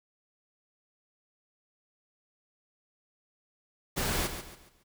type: noise with echo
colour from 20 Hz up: pink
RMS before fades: -30 dBFS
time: 3.96-4.28 s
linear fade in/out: 20 ms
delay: 140 ms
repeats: 4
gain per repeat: -9 dB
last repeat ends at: 4.84 s
effects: none